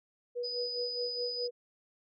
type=tone with tremolo; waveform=sine; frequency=485.4 Hz; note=B4; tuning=30 cents flat; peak=-32 dBFS; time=0.35-1.51 s; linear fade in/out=20 ms; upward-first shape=sine; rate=4.8 Hz; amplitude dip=80%
type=tone; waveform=sine; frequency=4978 Hz; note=D#8; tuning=in tune; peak=-35 dBFS; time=0.43-1.48 s; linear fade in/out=20 ms
effects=none